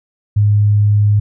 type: tone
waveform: sine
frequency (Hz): 103.83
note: G#2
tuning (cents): 0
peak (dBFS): -8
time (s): 0.36-1.2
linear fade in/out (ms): 10
effects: none